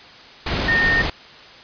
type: tone in noise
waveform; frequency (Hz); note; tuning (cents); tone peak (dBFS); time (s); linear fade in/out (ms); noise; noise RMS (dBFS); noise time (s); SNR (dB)
sine; 1835; A#6; -28; -15; 0.68-1.02; 5; pink; -22; 0.46-1.1; +4
effects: white hiss -42 dBFS RMS until 1.63 s + resampled to 11025 Hz